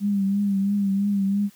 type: tone with vibrato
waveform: sine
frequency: 199.2 Hz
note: G3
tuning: 28 cents sharp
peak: -19 dBFS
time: 0-1.5 s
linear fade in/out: 50 ms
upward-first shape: triangle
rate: 3 Hz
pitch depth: 52 cents each way
effects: white hiss -55 dBFS RMS until 1.55 s + high-pass 60 Hz 12 dB/octave